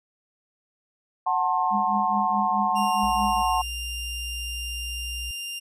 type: chord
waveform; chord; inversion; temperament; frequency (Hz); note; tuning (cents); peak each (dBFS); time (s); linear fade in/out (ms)
sine; F# diminished; none; just; 740 / 888 / 1065.6; F#5 / A5 / C6; 0 / +16 / +31; -25; 1.26-3.62; 10
type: tone with tremolo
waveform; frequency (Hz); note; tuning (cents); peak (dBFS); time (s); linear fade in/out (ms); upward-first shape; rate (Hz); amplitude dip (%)
sine; 205.7; G#3; -16; -25; 1.7-3.43; 50; triangle; 4.7; 100
type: tone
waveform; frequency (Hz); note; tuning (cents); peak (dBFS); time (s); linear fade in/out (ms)
sawtooth; 2794; F7; 0; -28; 2.75-5.6; 20
type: tone with pitch glide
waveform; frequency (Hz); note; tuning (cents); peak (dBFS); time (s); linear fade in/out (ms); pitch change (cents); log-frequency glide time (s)
sine; 61.74 to 62.24; B1 to B1; 0 to +14; -33; 3.03-5.31; 0; +14; 4.72-5.03
effects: resampled to 32000 Hz